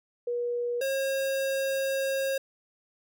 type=tone pair in turn; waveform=sine / square; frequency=481.3 / 540.2 Hz; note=B4 / C#5; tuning=-45 / -45 cents; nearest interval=major second; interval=200 cents; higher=second; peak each=-27 dBFS; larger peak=neither; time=0.27-0.81 / 0.81-2.38 s; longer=second; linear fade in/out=5 ms; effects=none